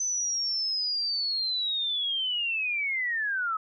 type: linear sweep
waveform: sine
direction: down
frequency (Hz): 6110 to 1265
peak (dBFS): -26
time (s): 0-3.57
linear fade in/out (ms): 5
effects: none